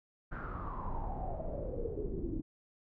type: noise with low-pass filter sweep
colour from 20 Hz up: brown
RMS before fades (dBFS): -38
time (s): 0.31-2.42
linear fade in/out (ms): 20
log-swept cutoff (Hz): 1500 to 300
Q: 9
effects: none